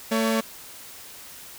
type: tone pair together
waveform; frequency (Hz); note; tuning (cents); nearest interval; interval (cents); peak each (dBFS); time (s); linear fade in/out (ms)
sawtooth; 223.8 / 564; A3 / C#5; +30 / +30; octave + major third; 1600; -18 / -23; 0.11-0.41; 10
effects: white hiss -43 dBFS RMS until 1.58 s